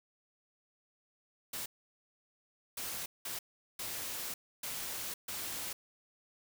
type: noise bursts at uneven times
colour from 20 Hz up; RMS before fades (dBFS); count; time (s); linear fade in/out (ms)
white; -40; 6; 1.53-1.66 / 2.77-3.06 / 3.25-3.39 / 3.79-4.34 / 4.63-5.14 / 5.28-5.73; 5
effects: none